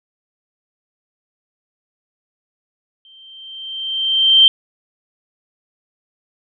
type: tone with exponential growth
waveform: sine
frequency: 3136 Hz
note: G7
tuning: in tune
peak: -4 dBFS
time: 3.05-4.48 s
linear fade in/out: 1 ms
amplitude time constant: 310 ms
effects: none